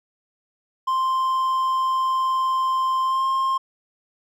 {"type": "tone with pitch glide", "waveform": "triangle", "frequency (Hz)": [1046.5, 1062.3], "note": ["C6", "C6"], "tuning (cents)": [0, 26], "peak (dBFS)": -17, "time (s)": [0.87, 3.58], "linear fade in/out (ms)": 10, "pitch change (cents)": 26, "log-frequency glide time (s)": [3.03, 3.26], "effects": []}